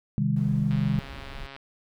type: chord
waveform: sine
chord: Ab major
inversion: first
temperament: equal with one note detuned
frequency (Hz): 130.81 / 155.56 / 202.8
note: C3 / Eb3 / Ab3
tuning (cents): 0 / 0 / -41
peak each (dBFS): -26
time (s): 0.18-0.99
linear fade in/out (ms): 0
type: noise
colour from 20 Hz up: brown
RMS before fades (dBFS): -41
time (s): 0.36-1.47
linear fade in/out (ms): 5
type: click train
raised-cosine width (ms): 0.3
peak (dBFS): -26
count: 118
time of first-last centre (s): 0.71-1.564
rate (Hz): 137
effects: none